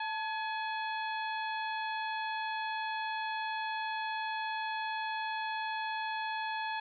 harmonic tone with a mistuned harmonic, 845 Hz, G#5, 30 cents sharp, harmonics 1 / 2 / 3 / 4 / 5, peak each -35 / -39 / -44 / -46 / -50 dBFS, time 0-6.8 s, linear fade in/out 5 ms, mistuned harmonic 1, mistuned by +73 cents, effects none

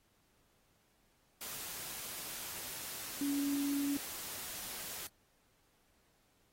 sine tone in noise, 282.7 Hz, C#4, 34 cents sharp, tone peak -32 dBFS, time 3.21-3.97 s, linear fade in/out 2 ms, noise white, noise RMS -44 dBFS, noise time 1.41-5.07 s, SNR +9 dB, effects pink hiss -73 dBFS RMS until 6.52 s + AAC 48 kbps

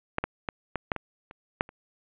clicks, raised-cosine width 0.5 ms, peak -10 / -12 / -14 / -13 / -10 / -17 / -28 / -8 / -30 dBFS, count 9, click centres 0.184 / 0.24 / 0.488 / 0.757 / 0.918 / 0.963 / 1.311 / 1.609 / 1.691 s, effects resampled to 8000 Hz + 8-bit

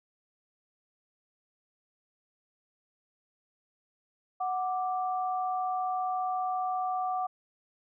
sine tone pair together, 740 / 1174.7 Hz, F#5 / D6, 0 / 0 cents, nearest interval minor sixth, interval 800 cents, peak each -29 / -35 dBFS, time 4.4-7.27 s, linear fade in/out 10 ms, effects none

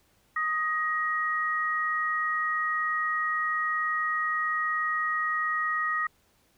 sine tone pair together, 1247.9 / 1889 Hz, D#6 / A#6, +5 / +22 cents, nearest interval perfect fifth, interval 717 cents, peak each -28 dBFS, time 0.36-6.07 s, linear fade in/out 5 ms, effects pink hiss -66 dBFS RMS until 6.57 s

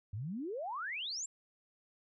sine exponential sweep, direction up, 92.7 to 7700 Hz, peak -37 dBFS, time 0.13-1.26 s, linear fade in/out 5 ms, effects none

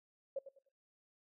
sine tone with echo, 545 Hz, C#5, 29 cents flat, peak -35 dBFS, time 0.36-0.39 s, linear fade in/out 5 ms, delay 100 ms, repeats 3, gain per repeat -12 dB, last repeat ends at 0.69 s, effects noise-tail reverb RT60 0.5 s tail -26 dB re dry

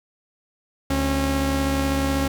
sawtooth tone pair together, 72.02 / 271.9 Hz, D2 / C#4, -33 / -33 cents, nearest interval octave + major seventh, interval 2300 cents, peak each -20 / -18 dBFS, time 0.9-2.28 s, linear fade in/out 5 ms, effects none

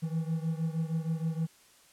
triangle beating tone pair, 160 / 166.4 Hz, D#3 / E3, +49 / +17 cents, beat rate 6.4 Hz, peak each -29 / -32 dBFS, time 0.02-1.47 s, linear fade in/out 20 ms, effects white hiss -60 dBFS RMS until 1.92 s + low-pass 11000 Hz 12 dB/octave

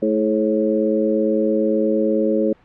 harmonic tone with a mistuned harmonic, 108.7 Hz, A2, 21 cents flat, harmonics 2 / 3 / 4 / 5, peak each -21 / -21 / -21 / -21 dBFS, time 0.02-2.53 s, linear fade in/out 5 ms, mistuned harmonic 4, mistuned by -36 cents, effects pink hiss -53 dBFS RMS until 2.64 s + low-pass 2000 Hz 12 dB/octave

